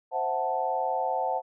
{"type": "chord", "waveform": "sine", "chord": "F# half-diminished seventh", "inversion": "second", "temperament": "equal", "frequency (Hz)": [523.3, 659.3, 740, 880], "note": ["C5", "E5", "F#5", "A5"], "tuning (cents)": [0, 0, 0, 0], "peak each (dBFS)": [-32, -34, -29, -30], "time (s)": [0.11, 1.42], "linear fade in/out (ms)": 50, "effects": []}